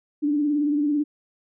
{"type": "tone with vibrato", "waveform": "sine", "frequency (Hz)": 293.7, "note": "D4", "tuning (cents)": 0, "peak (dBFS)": -19, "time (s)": [0.22, 1.04], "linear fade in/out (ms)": 20, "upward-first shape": "sine", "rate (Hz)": 18, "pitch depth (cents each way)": 51, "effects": []}